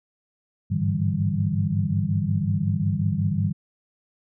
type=tone cluster; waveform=sine; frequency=98.8 / 104.3 / 148.3 / 163.9 / 194.8 Hz; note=G2 / G#2 / D3 / E3 / G3; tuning=+14 / +8 / +17 / -10 / -11 cents; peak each=-27 dBFS; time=0.7-3.53 s; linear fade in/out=20 ms; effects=none